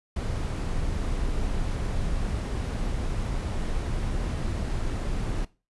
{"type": "noise", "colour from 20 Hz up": "brown", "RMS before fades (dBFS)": -28, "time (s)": [0.16, 5.45], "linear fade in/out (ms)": 5, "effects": ["noise-tail reverb RT60 0.3 s tail -19 dB re dry", "resampled to 24000 Hz"]}